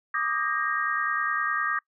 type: chord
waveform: sine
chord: Eb major seventh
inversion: third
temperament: equal with one note detuned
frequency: 1174.7 / 1244.5 / 1609.3 / 1864.7 Hz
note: D6 / Eb6 / G6 / Bb6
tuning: 0 / 0 / +45 / 0 cents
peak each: -30 dBFS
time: 0.14-1.79 s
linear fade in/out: 5 ms
effects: noise-tail reverb RT60 0.1 s tail -24 dB re dry